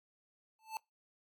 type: tone with exponential growth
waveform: square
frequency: 880 Hz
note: A5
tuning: in tune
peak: -35 dBFS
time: 0.59-0.77 s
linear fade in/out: 1 ms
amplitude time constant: 38 ms
effects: noise-tail reverb RT60 0.2 s tail -25 dB re dry + AAC 64 kbps